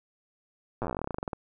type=slowing click train; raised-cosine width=1 ms; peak=-18 dBFS; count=22; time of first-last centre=0.82-1.332 s; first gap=8 ms; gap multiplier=1.1; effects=none